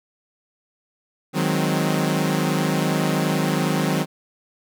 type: chord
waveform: sawtooth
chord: Ab dominant seventh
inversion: second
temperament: equal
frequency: 155.56 / 185 / 207.7 / 261.6 Hz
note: Eb3 / Gb3 / Ab3 / C4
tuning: 0 / 0 / 0 / 0 cents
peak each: -19 / -20 / -24 / -22 dBFS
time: 1.33-4.06 s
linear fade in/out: 50 ms
effects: none